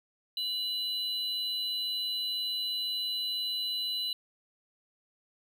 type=tone pair together; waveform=triangle; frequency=2929 / 3997 Hz; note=F#7 / B7; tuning=-18 / +20 cents; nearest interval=perfect fourth; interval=538 cents; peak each=-35 / -30 dBFS; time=0.37-4.13 s; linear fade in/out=2 ms; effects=none